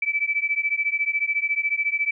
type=beating tone pair; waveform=sine; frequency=2304 / 2318 Hz; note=D7 / D7; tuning=-34 / -23 cents; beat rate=14 Hz; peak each=-24 / -24 dBFS; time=0.02-2.11 s; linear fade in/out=5 ms; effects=none